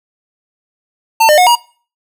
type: tone with pitch steps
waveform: square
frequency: 899 / 604 / 726 / 952 Hz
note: A5 / D5 / F#5 / A#5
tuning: +37 / +48 / -33 / +36 cents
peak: -6 dBFS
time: 1.2-1.556 s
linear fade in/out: 10 ms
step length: 89 ms
effects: noise-tail reverb RT60 0.4 s tail -21 dB re dry